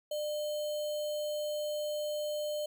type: tone with sample-and-hold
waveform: sine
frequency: 600 Hz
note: D5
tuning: 37 cents sharp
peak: -32 dBFS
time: 0.11-2.66 s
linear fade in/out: 5 ms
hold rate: 3675 Hz
effects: none